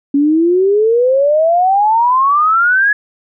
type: exponential sweep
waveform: sine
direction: up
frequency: 277.2 to 1704 Hz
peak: -8 dBFS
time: 0.14-2.93 s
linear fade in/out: 5 ms
effects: none